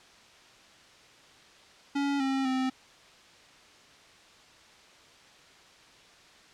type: tone with pitch steps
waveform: square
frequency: 281.5 / 268.5 / 260.3 Hz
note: C#4 / C4 / C4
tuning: +27 / +45 / -9 cents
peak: -27 dBFS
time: 1.95-2.7 s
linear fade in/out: 10 ms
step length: 250 ms
effects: white hiss -55 dBFS RMS until 6.53 s + low-pass 5000 Hz 12 dB/octave